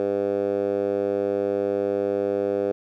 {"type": "tone with band-pass filter", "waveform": "10% pulse", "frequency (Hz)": 100, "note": "G2", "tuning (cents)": 35, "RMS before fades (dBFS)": -24, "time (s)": [0, 2.72], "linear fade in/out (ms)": 0, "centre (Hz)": 460, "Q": 3.3, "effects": []}